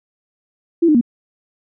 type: tone with pitch steps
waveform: sine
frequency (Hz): 336.9 / 303.9 / 237.5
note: E4 / D#4 / A#3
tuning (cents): +38 / -41 / +33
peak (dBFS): -9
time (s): 0.82-1.012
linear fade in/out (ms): 10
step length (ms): 64
effects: none